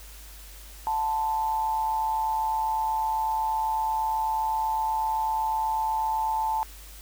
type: tone with amplitude modulation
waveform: sine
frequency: 880 Hz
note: A5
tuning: in tune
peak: -21 dBFS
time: 0.87-6.63 s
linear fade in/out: 0 ms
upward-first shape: sine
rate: 148 Hz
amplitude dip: 55%
effects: added 50 Hz sine -44 dBFS peak until 7.01 s + white hiss -48 dBFS RMS until 7.01 s